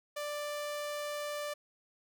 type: tone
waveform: sawtooth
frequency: 589 Hz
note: D5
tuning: 5 cents sharp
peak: -32 dBFS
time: 0.16-1.54 s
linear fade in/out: 10 ms
effects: none